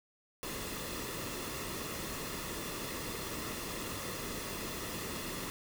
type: noise with comb filter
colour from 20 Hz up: pink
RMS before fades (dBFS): -40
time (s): 0.43-5.5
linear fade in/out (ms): 0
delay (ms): 1.3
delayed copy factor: -0.5
effects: none